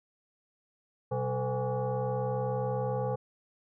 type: tone with frequency modulation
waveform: sine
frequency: 192.2 Hz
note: G3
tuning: 34 cents flat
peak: -28 dBFS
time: 1.11-3.16 s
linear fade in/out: 10 ms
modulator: 317 Hz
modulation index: 2
effects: none